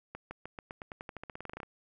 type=accelerating click train; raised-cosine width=0.5 ms; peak=-26 dBFS; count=20; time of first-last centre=0.15-1.632 s; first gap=160 ms; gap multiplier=0.91; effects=none